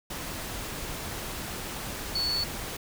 sine tone in noise, 4435 Hz, C#8, in tune, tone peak -26 dBFS, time 2.15-2.44 s, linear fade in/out 5 ms, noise pink, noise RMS -36 dBFS, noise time 0.1-2.77 s, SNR +7 dB, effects none

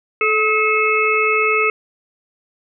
harmonic tone with a mistuned harmonic, 433.9 Hz, A4, 24 cents flat, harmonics 1 / 3 / 5 / 6, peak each -19 / -19 / -19 / -19 dBFS, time 0.21-1.7 s, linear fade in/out 2 ms, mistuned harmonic 3, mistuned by -29 cents, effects none

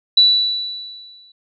sine tone with exponential decay, 3951 Hz, B7, in tune, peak -6 dBFS, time 0.17-1.32 s, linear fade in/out 5 ms, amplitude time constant 250 ms, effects none

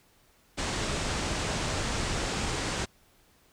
pink low-pass noise, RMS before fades -31 dBFS, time 0.57-2.86 s, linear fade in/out 20 ms, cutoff 8600 Hz, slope 48 dB/octave, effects pink hiss -63 dBFS RMS until 3.52 s

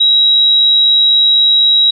sine tone, 3852 Hz, B7, 44 cents flat, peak -6 dBFS, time 0-1.91 s, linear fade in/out 10 ms, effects none

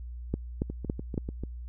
two click trains, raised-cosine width 3 ms, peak -15 / -22 dBFS, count 4 / 6, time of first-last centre 0.34-1.178 / 0.7-1.436 s, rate 3.58 / 6.79 Hz, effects added 60 Hz sine -37 dBFS peak until 1.68 s

